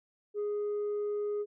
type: tone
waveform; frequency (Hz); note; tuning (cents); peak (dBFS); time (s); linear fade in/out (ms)
sine; 414.6; G#4; -3; -28; 0.34-1.46; 50
effects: tanh soft clip ceiling -29 dBFS